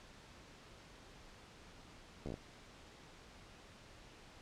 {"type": "slowing click train", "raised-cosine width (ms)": 2, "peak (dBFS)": -30, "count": 6, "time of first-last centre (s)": [2.26, 2.341], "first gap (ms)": 13, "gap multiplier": 1.11, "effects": ["pink hiss -58 dBFS RMS until 4.41 s", "low-pass 6000 Hz 12 dB/octave"]}